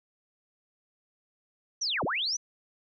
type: linear two-way sweep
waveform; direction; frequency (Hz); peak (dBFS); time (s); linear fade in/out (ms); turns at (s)
sine; down then up; 6170 to 97 to 6170; -27; 1.81-2.37; 10; 2.04
effects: none